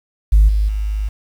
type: tone with level steps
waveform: sine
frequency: 51.91 Hz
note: G#1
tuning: in tune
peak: -5 / -12 / -17 dBFS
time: 0.32-1.09 s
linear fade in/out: 10 ms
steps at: 0.48 / 0.68 s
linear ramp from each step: 10 ms
effects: tanh soft clip ceiling -3 dBFS + 7-bit